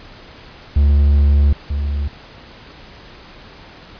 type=tone pair in turn; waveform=triangle; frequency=71.6 / 71.6 Hz; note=D2 / D2; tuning=-43 / -43 cents; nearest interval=unison; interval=0 cents; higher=neither; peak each=-7 / -15 dBFS; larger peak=first; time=0.76-1.53 / 1.7-2.08 s; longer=first; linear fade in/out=5 ms; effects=pink hiss -40 dBFS RMS until 3.99 s + resampled to 11025 Hz